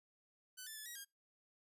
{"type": "tone with pitch steps", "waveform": "5% pulse", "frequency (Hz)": [1506, 1758, 1730, 1908, 1617], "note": ["F#6", "A6", "A6", "A#6", "G#6"], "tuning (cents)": [30, -2, -30, 40, -47], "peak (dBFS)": -37, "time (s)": [0.57, 1.05], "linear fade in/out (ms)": 20, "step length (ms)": 96, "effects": ["noise-tail reverb RT60 0.2 s tail -25 dB re dry", "resampled to 32000 Hz"]}